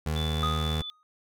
25% pulse tone with vibrato, 77.8 Hz, D#2, in tune, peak -23 dBFS, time 0.06-0.82 s, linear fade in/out 5 ms, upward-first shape sine, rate 18 Hz, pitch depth 10 cents each way
sine tone with tremolo, 3486 Hz, A7, 17 cents flat, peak -33 dBFS, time 0.16-0.9 s, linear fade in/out 0 ms, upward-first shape sine, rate 4.2 Hz, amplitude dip 30%
triangle tone with exponential decay, 1245 Hz, D#6, 1 cent sharp, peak -23 dBFS, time 0.43-1.03 s, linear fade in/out 0 ms, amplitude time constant 130 ms
effects none

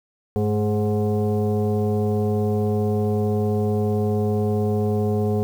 sine tone with frequency modulation, 102.3 Hz, G#2, 26 cents flat, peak -18 dBFS, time 0.36-5.43 s, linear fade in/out 0 ms, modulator 316 Hz, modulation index 1.3, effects 8-bit

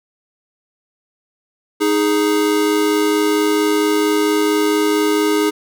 square tone pair together, 311.1 / 415.5 Hz, D#4 / G#4, 0 / +1 cents, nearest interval perfect fourth, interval 501 cents, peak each -17 dBFS, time 1.8-5.51 s, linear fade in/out 20 ms, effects none

